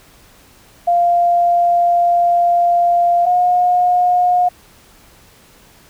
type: tone pair in turn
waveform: sine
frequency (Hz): 696 / 717.6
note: F5 / F5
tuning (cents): -6 / +47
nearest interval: minor second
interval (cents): 53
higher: second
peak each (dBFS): -10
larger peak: neither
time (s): 0.87-3.26 / 3.26-4.49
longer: first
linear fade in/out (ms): 10
effects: pink hiss -47 dBFS RMS until 5.89 s